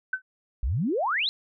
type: tone with exponential decay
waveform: sine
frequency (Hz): 1522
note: F#6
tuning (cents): +48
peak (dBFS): -20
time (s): 0.13-0.22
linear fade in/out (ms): 5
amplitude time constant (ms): 18
type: exponential sweep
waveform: sine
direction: up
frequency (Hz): 49.97 to 4239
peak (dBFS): -23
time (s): 0.63-1.29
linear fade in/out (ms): 0
effects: none